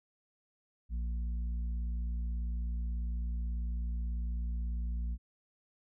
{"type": "harmonic tone", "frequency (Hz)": 58.27, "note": "A#1", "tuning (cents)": 0, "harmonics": [1, 3, 4], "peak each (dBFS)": [-32, -49, -53], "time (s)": [0.89, 5.18], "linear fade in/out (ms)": 50, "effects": []}